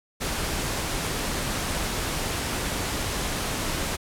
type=noise; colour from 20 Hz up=pink; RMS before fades=-28 dBFS; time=0.2-3.97 s; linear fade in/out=20 ms; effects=low-pass 12000 Hz 12 dB/octave